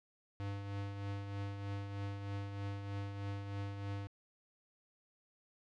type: tone with tremolo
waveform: square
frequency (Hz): 100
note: G2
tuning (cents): +35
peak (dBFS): -38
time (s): 0.4-4.07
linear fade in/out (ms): 0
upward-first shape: triangle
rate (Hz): 3.2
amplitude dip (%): 50
effects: low-pass 4000 Hz 12 dB/octave